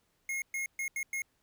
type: tone bursts at uneven times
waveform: square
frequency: 2155 Hz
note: C#7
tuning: 49 cents flat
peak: -33 dBFS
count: 5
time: 0.29-0.42 / 0.54-0.66 / 0.79-0.88 / 0.96-1.03 / 1.13-1.22 s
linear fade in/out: 2 ms
effects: pink hiss -74 dBFS RMS until 1.42 s